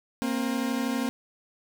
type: tone pair together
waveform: 40% pulse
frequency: 233.1 / 265.5 Hz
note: A#3 / C4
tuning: 0 / +25 cents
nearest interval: major second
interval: 225 cents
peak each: -28 dBFS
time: 0.22-1.09 s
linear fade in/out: 0 ms
effects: none